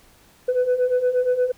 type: beating tone pair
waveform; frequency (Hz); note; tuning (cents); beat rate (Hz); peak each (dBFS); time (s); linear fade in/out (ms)
sine; 493.9 / 502.4; B4 / B4; 0 / +30; 8.5; -21 / -17; 0.48-1.52; 10
effects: tanh soft clip ceiling -14 dBFS + pink hiss -54 dBFS RMS until 1.57 s